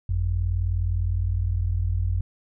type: tone pair together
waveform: sine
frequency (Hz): 50.51 / 90.2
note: G#1 / F#2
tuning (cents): -47 / -44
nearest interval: minor seventh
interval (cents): 1003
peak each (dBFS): -25 / -23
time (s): 0.09-2.21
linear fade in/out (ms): 5
effects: none